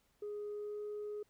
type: tone with pitch glide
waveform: sine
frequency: 415.3 to 417.9 Hz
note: G#4 to G#4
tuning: 0 to +11 cents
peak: -38 dBFS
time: 0.22-1.23 s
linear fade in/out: 5 ms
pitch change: +11 cents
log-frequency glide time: 0.51-0.81 s
effects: tanh soft clip ceiling -37 dBFS + pink hiss -75 dBFS RMS until 1.29 s